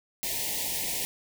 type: band-stop noise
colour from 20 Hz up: white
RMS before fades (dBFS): -31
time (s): 0.23-1.05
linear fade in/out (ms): 0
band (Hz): 960 to 1800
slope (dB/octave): 96
effects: none